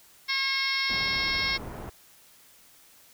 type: harmonic tone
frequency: 541 Hz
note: C#5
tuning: 42 cents flat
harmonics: 2 / 3 / 4 / 5 / 6 / 7 / 8 / 9 / 10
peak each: -37 / -36 / -28 / -41 / -37 / -35 / -34 / -38 / -33 dBFS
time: 0.28-1.58 s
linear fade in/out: 20 ms
type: low-pass noise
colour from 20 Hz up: pink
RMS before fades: -39 dBFS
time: 0.89-1.9 s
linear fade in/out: 10 ms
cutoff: 1200 Hz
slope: 12 dB/octave
effects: white hiss -56 dBFS RMS until 3.13 s